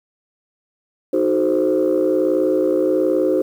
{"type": "chord", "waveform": "sine", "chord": "D# diminished seventh", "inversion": "none", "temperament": "equal with one note detuned", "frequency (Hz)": [311.1, 370, 431.4, 523.3], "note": ["D#4", "F#4", "A4", "C5"], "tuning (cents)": [0, 0, -34, 0], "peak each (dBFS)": [-19, -18, -23, -18], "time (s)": [1.13, 3.42], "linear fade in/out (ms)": 5, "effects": ["tanh soft clip ceiling -8 dBFS", "8-bit"]}